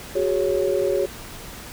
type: chord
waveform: sine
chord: F# suspended second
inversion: none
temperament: equal with one note detuned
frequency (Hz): 370 / 409.8 / 554.4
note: F#4 / G#4 / C#5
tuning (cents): 0 / -23 / 0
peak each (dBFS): -23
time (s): 0.15-1.06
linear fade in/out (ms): 10
effects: pink hiss -38 dBFS RMS until 1.72 s